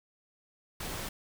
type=noise; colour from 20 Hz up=pink; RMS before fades=-38 dBFS; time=0.8-1.09 s; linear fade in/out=5 ms; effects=none